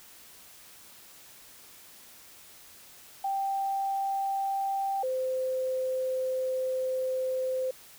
sine tone pair in turn, 784 / 517.1 Hz, G5 / C5, 0 / -20 cents, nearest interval perfect fifth, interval 720 cents, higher first, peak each -27 dBFS, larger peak neither, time 3.24-5.03 / 5.03-7.71 s, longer second, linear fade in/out 5 ms, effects white hiss -52 dBFS RMS until 7.98 s

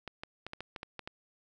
clicks, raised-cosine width 0.3 ms, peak -24 dBFS, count 9, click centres 0.077 / 0.235 / 0.466 / 0.534 / 0.606 / 0.762 / 0.831 / 0.993 / 1.075 s, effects none

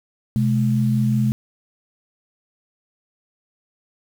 sine tone pair together, 127.2 / 212.6 Hz, C3 / G#3, -48 / +41 cents, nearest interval major sixth, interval 889 cents, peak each -18 / -19 dBFS, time 0.36-1.32 s, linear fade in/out 0 ms, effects 7-bit

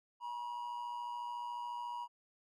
triangle tone with amplitude modulation, 961 Hz, B5, 48 cents flat, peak -35 dBFS, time 0.2-2.08 s, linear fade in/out 50 ms, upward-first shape sine, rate 114 Hz, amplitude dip 55%, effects none

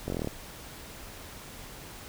slowing click train, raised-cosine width 2 ms, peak -18 dBFS, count 9, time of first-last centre 0.08-0.273 s, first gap 21 ms, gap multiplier 1.04, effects pink hiss -45 dBFS RMS until 2.08 s

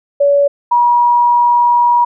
sine tone pair in turn, 568 / 960.5 Hz, C#5 / B5, +42 / -48 cents, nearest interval major sixth, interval 910 cents, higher second, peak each -7 dBFS, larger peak neither, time 0.2-0.48 / 0.71-2.05 s, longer second, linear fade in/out 10 ms, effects none

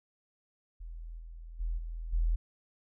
sine tone with level steps, 41.23 Hz, E1, 1 cent sharp, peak -40 / -43 / -30 / -36 / -25 dBFS, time 0.8-2.36 s, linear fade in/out 10 ms, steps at 1.18 / 1.59 / 1.77 / 2.12 s, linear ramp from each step 20 ms, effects none

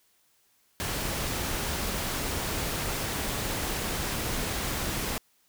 pink noise, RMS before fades -31 dBFS, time 0.8-5.18 s, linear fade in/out 0 ms, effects white hiss -67 dBFS RMS until 5.48 s

